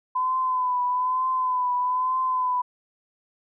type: tone with vibrato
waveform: sine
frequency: 1010 Hz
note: B5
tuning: 39 cents sharp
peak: -21 dBFS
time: 0.15-2.62 s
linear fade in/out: 10 ms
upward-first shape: triangle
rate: 1.1 Hz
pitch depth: 45 cents each way
effects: none